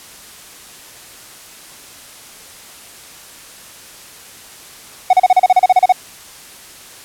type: tone bursts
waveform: triangle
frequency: 740 Hz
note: F#5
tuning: in tune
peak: -3 dBFS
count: 13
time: 5.1-5.924 s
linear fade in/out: 5 ms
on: 32 ms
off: 34 ms
effects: white hiss -38 dBFS RMS until 7.04 s + low-pass 12000 Hz 12 dB/octave